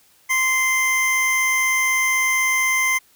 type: tone pair together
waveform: square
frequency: 1041 / 2084 Hz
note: C6 / C7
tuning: -9 / -7 cents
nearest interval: octave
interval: 1202 cents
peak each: -26 / -18 dBFS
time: 0.29-2.99 s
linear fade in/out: 20 ms
effects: white hiss -56 dBFS RMS until 3.15 s